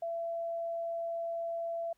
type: tone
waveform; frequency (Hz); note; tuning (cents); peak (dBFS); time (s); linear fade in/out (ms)
sine; 672; E5; +33; -33; 0.02-1.93; 5
effects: pink hiss -75 dBFS RMS until 1.97 s